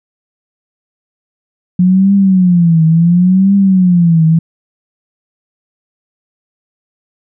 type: tone with vibrato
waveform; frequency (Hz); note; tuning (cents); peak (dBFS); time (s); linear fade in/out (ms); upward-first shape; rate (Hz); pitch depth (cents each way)
sine; 178.4; F3; +37; -5; 1.79-4.39; 5; triangle; 0.71; 200
effects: none